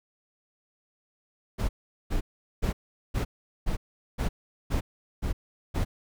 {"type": "noise bursts", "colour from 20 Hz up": "brown", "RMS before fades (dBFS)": -26, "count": 9, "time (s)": [1.58, 5.85], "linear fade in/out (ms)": 20, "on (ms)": 110, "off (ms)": 410, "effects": []}